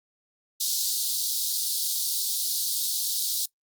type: high-pass noise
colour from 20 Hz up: pink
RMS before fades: -27 dBFS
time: 0.6-3.46 s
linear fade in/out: 10 ms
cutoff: 3800 Hz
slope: 48 dB/octave
effects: noise-tail reverb RT60 0.1 s tail -21 dB re dry + Opus 48 kbps